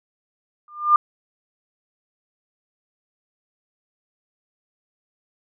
sine tone with exponential growth, 1200 Hz, D6, 37 cents sharp, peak -7 dBFS, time 0.68-0.96 s, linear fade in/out 2 ms, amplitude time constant 60 ms, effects none

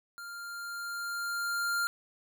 square tone with level ramp, 1396.9 Hz, F6, in tune, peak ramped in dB -42 to -28 dBFS, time 0.18-1.87 s, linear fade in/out 0 ms, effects none

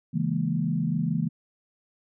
sine chord, A# half-diminished seventh, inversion first, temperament equal, 138.59 / 164.81 / 207.7 / 233.1 Hz, C#3 / E3 / G#3 / A#3, 0 / 0 / 0 / 0 cents, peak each -31 / -26 / -31 / -30 dBFS, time 0.13-1.29 s, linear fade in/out 20 ms, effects none

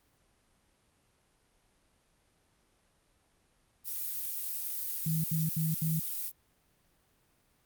violet noise, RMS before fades -36 dBFS, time 3.84-6.32 s, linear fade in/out 50 ms
sine tone bursts, 160 Hz, D#3, 49 cents sharp, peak -28 dBFS, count 4, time 5.06-5.996 s, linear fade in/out 5 ms, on 180 ms, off 72 ms
effects pink hiss -70 dBFS RMS until 7.65 s + Opus 32 kbps

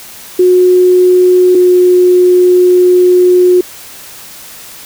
sine tone pair in turn, 363.6 / 361.1 Hz, F#4 / F#4, -30 / -42 cents, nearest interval unison, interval 12 cents, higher first, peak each -3 dBFS, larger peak neither, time 0.39-1.55 / 1.55-3.61 s, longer second, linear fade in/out 5 ms, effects white hiss -31 dBFS RMS until 4.85 s

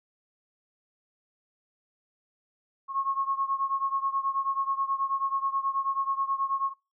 sine beating tone pair, 1087 / 1096.3 Hz, C#6 / C#6, -34 / -20 cents, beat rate 9.3 Hz, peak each -28 / -31 dBFS, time 2.88-6.74 s, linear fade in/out 50 ms, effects noise-tail reverb RT60 0.3 s tail -24 dB re dry

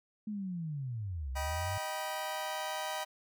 sine linear two-way sweep, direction down then up, 217 to 63.2 to 99.7 Hz, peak -35 dBFS, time 0.27-1.78 s, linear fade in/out 5 ms, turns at 1.31 s
sawtooth chord, Eb augmented, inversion none, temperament just, 622.3 / 777.8 / 972.3 Hz, Eb5 / G5 / B5, 0 / -14 / -27 cents, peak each -36 dBFS, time 1.35-3.05 s, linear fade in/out 20 ms
effects none

